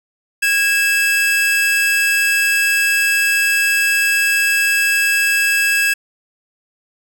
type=tone pair together; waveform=45% pulse; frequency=1641.4 / 2632 Hz; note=G#6 / E7; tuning=-21 / -3 cents; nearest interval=minor sixth; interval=818 cents; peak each=-16 dBFS; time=0.42-5.94 s; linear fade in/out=10 ms; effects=none